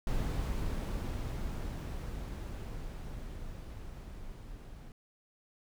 brown noise with level ramp, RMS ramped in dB -32 to -48 dBFS, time 0.07-4.92 s, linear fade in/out 2 ms, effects none

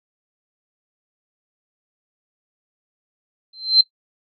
sine tone with exponential growth, 4113 Hz, C8, 30 cents flat, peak -6 dBFS, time 3.53-3.81 s, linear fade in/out 5 ms, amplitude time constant 60 ms, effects noise-tail reverb RT60 0.1 s tail -18 dB re dry + AAC 64 kbps

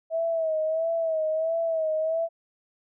sine tone with vibrato, 645 Hz, E5, 38 cents flat, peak -23 dBFS, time 0.1-2.29 s, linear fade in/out 50 ms, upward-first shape sine, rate 1.5 Hz, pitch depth 54 cents each way, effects none

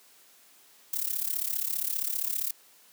violet noise with amplitude modulation, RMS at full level -27 dBFS, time 0.93-2.51 s, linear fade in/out 5 ms, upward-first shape sine, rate 35.1 Hz, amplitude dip 85%, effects white hiss -58 dBFS RMS until 2.92 s + high-pass 200 Hz 12 dB/octave

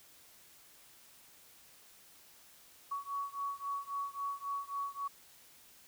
sine beating tone pair, 1121 / 1124.7 Hz, C#6 / C#6, +19 / +25 cents, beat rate 3.7 Hz, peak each -39 / -40 dBFS, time 2.91-5.08 s, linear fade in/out 10 ms, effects white hiss -60 dBFS RMS until 5.87 s

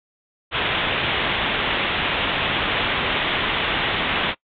white low-pass noise, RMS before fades -22 dBFS, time 0.51-4.35 s, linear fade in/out 50 ms, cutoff 3600 Hz, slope 96 dB/octave, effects noise-tail reverb RT60 0.1 s tail -22 dB re dry + MP3 48 kbps

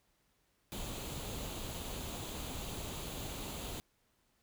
pink noise with comb filter, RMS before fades -42 dBFS, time 0.72-3.8 s, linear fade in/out 0 ms, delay 0.28 ms, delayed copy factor +0.5, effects pink hiss -75 dBFS RMS until 4.42 s

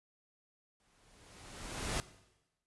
pink noise with exponential growth, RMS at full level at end -34 dBFS, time 0.8-2 s, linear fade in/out 0 ms, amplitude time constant 260 ms, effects noise-tail reverb RT60 1.0 s tail -17 dB re dry + resampled to 24000 Hz

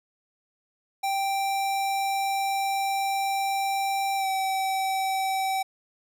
square tone with pitch glide, 784 to 768.8 Hz, G5 to G5, 0 to -34 cents, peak -25 dBFS, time 1.03-5.63 s, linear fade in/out 10 ms, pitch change -34 cents, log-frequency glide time 4.17-4.27 s, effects none

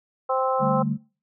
harmonic tone, 261.6 Hz, C4, in tune, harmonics 2 / 3 / 4 / 5, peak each -24 / -26 / -27 / -28 dBFS, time 0.29-0.83 s, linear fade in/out 10 ms
sine chord, D suspended fourth, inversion none, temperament just, 146.83 / 195.78 / 220.2 Hz, D3 / G3 / A3, 0 / -2 / +2 cents, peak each -26 / -28 / -26 dBFS, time 0.59-0.98 s, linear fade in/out 50 ms
effects noise-tail reverb RT60 0.4 s tail -25 dB re dry

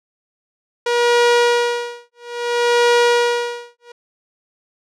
sawtooth tone with tremolo, 478.7 Hz, A#4, 46 cents sharp, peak -7 dBFS, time 0.86-3.92 s, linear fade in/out 5 ms, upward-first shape sine, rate 0.6 Hz, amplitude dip 100%, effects low-pass 6000 Hz 12 dB/octave

